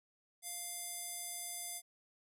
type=tone with band-pass filter; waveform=square; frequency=698.5 Hz; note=F5; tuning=in tune; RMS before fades=-44 dBFS; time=0.42-1.82 s; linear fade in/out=50 ms; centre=10000 Hz; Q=2.2; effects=none